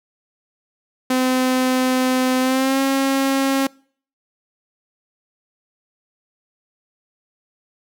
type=tone with pitch glide; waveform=sawtooth; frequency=256.6 to 270.9 Hz; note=C4 to C#4; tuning=-34 to -40 cents; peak=-12 dBFS; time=1.1-3.67 s; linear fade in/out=5 ms; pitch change=+94 cents; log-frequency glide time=2.4-2.8 s; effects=noise-tail reverb RT60 0.5 s tail -25 dB re dry